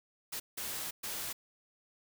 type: noise bursts at uneven times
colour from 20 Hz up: white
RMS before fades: -39 dBFS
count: 3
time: 0.32-0.4 / 0.57-0.91 / 1.03-1.33 s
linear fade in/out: 10 ms
effects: none